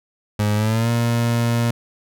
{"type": "tone with pitch glide", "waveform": "30% pulse", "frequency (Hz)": [104.8, 117.63], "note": ["G#2", "A#2"], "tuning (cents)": [16, 16], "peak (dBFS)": -14, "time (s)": [0.39, 1.71], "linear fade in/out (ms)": 5, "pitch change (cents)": 200, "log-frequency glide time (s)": [0.54, 0.9], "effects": []}